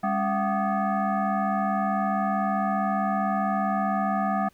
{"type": "tone with frequency modulation", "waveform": "sine", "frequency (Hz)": 277.2, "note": "C#4", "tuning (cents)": 0, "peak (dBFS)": -22, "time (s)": [0.03, 4.49], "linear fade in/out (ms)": 10, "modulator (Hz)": 479, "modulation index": 2.1, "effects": ["pink hiss -62 dBFS RMS until 4.53 s"]}